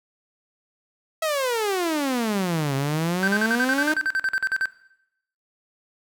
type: exponential two-way sweep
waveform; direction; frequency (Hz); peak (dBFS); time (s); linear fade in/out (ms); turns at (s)
sawtooth; down then up; 655 to 133.9 to 313.6; -18; 1.22-3.94; 5; 2.75
type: tone bursts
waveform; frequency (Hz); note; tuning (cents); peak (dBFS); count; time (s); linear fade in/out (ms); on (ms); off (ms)
triangle; 1552; G6; -18; -18; 16; 3.23-4.656; 0; 46; 46
effects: noise-tail reverb RT60 0.8 s tail -18 dB re dry